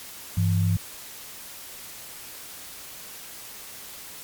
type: tone pair together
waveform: sine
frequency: 99.56 / 166.8 Hz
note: G2 / E3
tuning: +27 / +21 cents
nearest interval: major sixth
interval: 894 cents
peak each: -20 / -25 dBFS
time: 0.37-0.77 s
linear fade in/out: 5 ms
effects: white hiss -41 dBFS RMS until 4.23 s + MP3 96 kbps